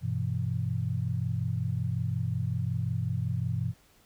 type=chord; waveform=sine; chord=E minor; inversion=first; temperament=equal; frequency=98 / 123.47 / 164.81 Hz; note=G2 / B2 / E3; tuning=0 / 0 / 0 cents; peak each=-32 / -30 / -34 dBFS; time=0.01-3.74 s; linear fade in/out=50 ms; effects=pink hiss -62 dBFS RMS until 4.05 s

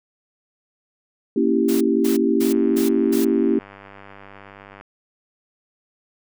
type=chord; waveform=sine; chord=A# diminished seventh; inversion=none; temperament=equal; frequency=233.1 / 277.2 / 329.6 / 392 Hz; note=A#3 / C#4 / E4 / G4; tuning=0 / 0 / 0 / 0 cents; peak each=-21 dBFS; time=1.36-3.59 s; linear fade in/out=5 ms
type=noise bursts; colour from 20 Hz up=white; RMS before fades=-31 dBFS; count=5; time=1.68-3.25 s; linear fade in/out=10 ms; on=130 ms; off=230 ms
type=click train; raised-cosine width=0.5 ms; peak=-26 dBFS; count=229; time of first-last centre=2.51-4.811 s; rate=99.1 Hz
effects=none

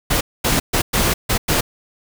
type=noise bursts at uneven times; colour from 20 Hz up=pink; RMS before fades=-17 dBFS; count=6; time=0.1-0.21 / 0.44-0.6 / 0.73-0.82 / 0.93-1.14 / 1.29-1.38 / 1.48-1.61 s; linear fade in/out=10 ms; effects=none

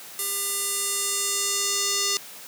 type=tone with band-pass filter sweep; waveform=square; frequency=400 Hz; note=G4; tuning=35 cents sharp; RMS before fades=-26 dBFS; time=0.19-2.17 s; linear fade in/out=0 ms; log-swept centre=11000 to 5800 Hz; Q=1.9; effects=white hiss -42 dBFS RMS until 2.47 s + high-pass 150 Hz 12 dB/octave

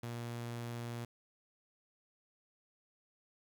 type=tone; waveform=sawtooth; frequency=118.5 Hz; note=A#2; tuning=29 cents sharp; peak=-36 dBFS; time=0.03-1.05 s; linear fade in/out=5 ms; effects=11-bit

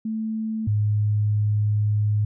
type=tone pair in turn; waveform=sine; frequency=220 / 105.12 Hz; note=A3 / G#2; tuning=0 / +21 cents; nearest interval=octave + minor second; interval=1279 cents; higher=first; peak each=-24 / -18 dBFS; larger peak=second; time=0.05-0.67 / 0.67-2.25 s; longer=second; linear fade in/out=5 ms; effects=none

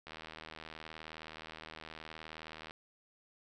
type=click train; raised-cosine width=0.3 ms; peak=-30 dBFS; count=210; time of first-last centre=0.07-2.709 s; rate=79.2 Hz; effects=none

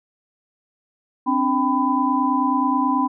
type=tone cluster; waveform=sine; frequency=262.3 / 291.6 / 787 / 1001 Hz; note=C4 / D4 / G5 / B5; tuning=+4 / -12 / +7 / +23 cents; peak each=-21 / -24 / -27 / -20 dBFS; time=1.26-3.08 s; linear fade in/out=20 ms; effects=none

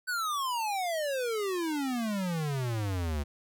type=exponential sweep; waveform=square; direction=down; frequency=1527 to 70 Hz; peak=-30 dBFS; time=0.07-3.24 s; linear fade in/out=20 ms; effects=none

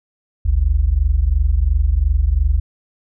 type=tone pair together; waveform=sine; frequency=50.43 / 73.3 Hz; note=G1 / D2; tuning=+50 / -3 cents; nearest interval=tritone; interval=647 cents; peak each=-15 dBFS; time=0.45-2.6 s; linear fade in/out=10 ms; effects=none

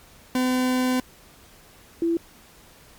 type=tone pair in turn; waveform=40% pulse / sine; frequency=254.2 / 335.2 Hz; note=C4 / E4; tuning=-50 / +29 cents; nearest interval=perfect fourth; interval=479 cents; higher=second; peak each=-19 dBFS; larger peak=neither; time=0.35-1 / 2.02-2.17 s; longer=first; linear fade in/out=2 ms; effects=pink hiss -51 dBFS RMS until 2.98 s + MP3 96 kbps

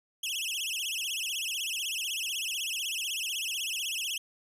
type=tone with vibrato; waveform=sawtooth; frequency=2953 Hz; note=F#7; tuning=4 cents flat; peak=-28 dBFS; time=0.23-4.18 s; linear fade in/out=5 ms; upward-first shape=sine; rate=16 Hz; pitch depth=240 cents each way; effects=resampled to 32000 Hz

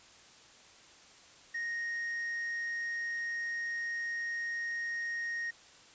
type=tone; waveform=triangle; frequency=1864.7 Hz; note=A#6; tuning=in tune; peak=-32 dBFS; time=1.54-5.51 s; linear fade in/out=10 ms; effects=white hiss -57 dBFS RMS until 5.94 s + resampled to 16000 Hz

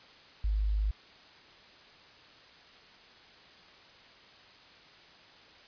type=tone; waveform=sine; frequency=51.91 Hz; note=G#1; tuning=in tune; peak=-26 dBFS; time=0.44-0.91 s; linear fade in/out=5 ms; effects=white hiss -55 dBFS RMS until 5.67 s + resampled to 11025 Hz

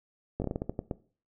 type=slowing click train; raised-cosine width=2 ms; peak=-18 dBFS; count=10; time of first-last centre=0.4-0.912 s; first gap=19 ms; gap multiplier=1.26; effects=noise-tail reverb RT60 0.4 s tail -18 dB re dry

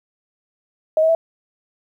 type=tone with pitch steps; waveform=sine; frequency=628 / 642.7 / 657.7 Hz; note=D#5 / E5 / E5; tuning=+16 / -44 / -4 cents; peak=-12 dBFS; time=0.97-1.15 s; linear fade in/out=2 ms; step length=60 ms; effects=9-bit

